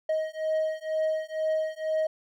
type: beating tone pair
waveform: triangle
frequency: 628 / 630.1 Hz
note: D#5 / D#5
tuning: +16 / +22 cents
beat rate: 2.1 Hz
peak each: -27 dBFS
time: 0.09-2.07 s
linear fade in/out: 5 ms
effects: none